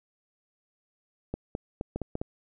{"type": "clicks", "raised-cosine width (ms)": 2, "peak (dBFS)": -18, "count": 7, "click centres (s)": [1.34, 1.551, 1.811, 1.96, 2.017, 2.154, 2.215], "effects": []}